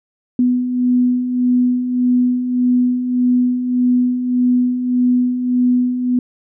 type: beating tone pair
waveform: sine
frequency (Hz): 246.9 / 248.6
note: B3 / B3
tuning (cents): 0 / +12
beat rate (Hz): 1.7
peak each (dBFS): -21 / -13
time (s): 0.39-6.19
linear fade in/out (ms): 2
effects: none